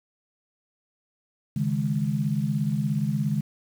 sine chord, C# suspended second, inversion none, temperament equal, 138.59 / 155.56 / 207.7 Hz, C#3 / D#3 / G#3, 0 / 0 / 0 cents, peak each -27 dBFS, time 1.56-3.41 s, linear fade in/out 5 ms, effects 8-bit

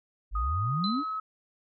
sine exponential sweep, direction up, 46.25 to 314.8 Hz, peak -27 dBFS, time 0.31-1.04 s, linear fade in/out 50 ms
sine tone with pitch glide, 1244.5 to 1284.7 Hz, D#6 to E6, 0 to -45 cents, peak -30 dBFS, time 0.35-1.2 s, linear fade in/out 5 ms, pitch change +55 cents, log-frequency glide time 0.81-1.07 s
sine tone with exponential decay, 4038 Hz, B7, 38 cents sharp, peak -28 dBFS, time 0.84-1.18 s, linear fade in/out 1 ms, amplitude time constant 73 ms
effects none

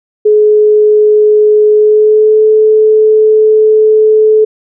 sine tone with pitch glide, 423.8 to 432.5 Hz, G#4 to A4, +35 to -30 cents, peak -3 dBFS, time 0.25-4.45 s, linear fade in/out 10 ms, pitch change +35 cents, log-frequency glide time 1.73-2.43 s, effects none

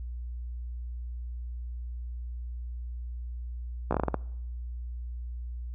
slowing click train, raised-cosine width 1 ms, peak -12 dBFS, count 8, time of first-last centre 3.91-4.143 s, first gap 15 ms, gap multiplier 1.26, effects noise-tail reverb RT60 0.8 s tail -24 dB re dry + added 60 Hz sine -34 dBFS peak until 5.74 s

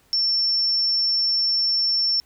sine tone, 5410 Hz, E8, 44 cents sharp, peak -18 dBFS, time 0.13-2.2 s, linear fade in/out 0 ms, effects pink hiss -59 dBFS RMS until 2.25 s

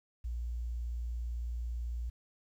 sine tone, 59 Hz, A#1, 22 cents sharp, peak -34 dBFS, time 0.24-2.1 s, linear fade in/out 10 ms, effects 11-bit

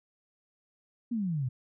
sine exponential sweep, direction down, 246.9 to 120 Hz, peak -28 dBFS, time 1.11-1.49 s, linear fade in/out 10 ms, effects none

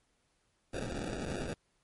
blue noise with sample-and-hold, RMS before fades -38 dBFS, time 0.73-1.54 s, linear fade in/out 5 ms, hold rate 1050 Hz, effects pink hiss -75 dBFS RMS until 1.83 s + MP3 48 kbps

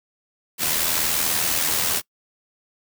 white noise with amplitude modulation, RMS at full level -20 dBFS, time 0.58-2.02 s, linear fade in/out 50 ms, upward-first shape sine, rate 80.6 Hz, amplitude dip 45%, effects noise-tail reverb RT60 0.1 s tail -24 dB re dry

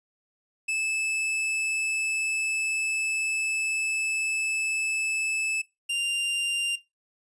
45% pulse tone pair in turn, 2618 / 2789 Hz, E7 / F7, -13 / -3 cents, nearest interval minor second, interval 110 cents, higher second, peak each -25 dBFS, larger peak neither, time 0.68-5.62 / 5.89-6.76 s, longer first, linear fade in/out 10 ms, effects noise-tail reverb RT60 0.2 s tail -17 dB re dry + resampled to 24000 Hz

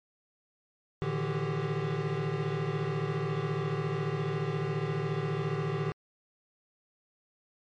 square tone cluster, 112.8 / 148.9 / 163.3 / 380.9 / 398.2 Hz, A2 / D3 / E3 / G4 / G4, +44 / +24 / -16 / -50 / +27 cents, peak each -39 / -33 / -38 / -40 / -37 dBFS, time 1.02-5.92 s, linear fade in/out 0 ms, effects low-pass 3000 Hz 12 dB/octave + MP3 48 kbps

